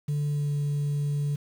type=tone with pitch glide; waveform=sine; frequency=146.6 to 144.92 Hz; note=D3 to D3; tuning=-3 to -23 cents; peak=-22 dBFS; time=0.08-1.36 s; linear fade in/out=10 ms; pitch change=-20 cents; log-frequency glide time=0.3-0.52 s; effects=tanh soft clip ceiling -23 dBFS + 8-bit